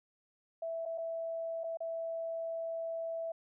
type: tone with dropouts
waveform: sine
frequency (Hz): 659.3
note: E5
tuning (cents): 0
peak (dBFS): -35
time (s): 0.62-3.32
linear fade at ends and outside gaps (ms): 5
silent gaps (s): 0.854-0.859 / 0.978-0.981 / 1.636-1.64 / 1.772-1.804
effects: none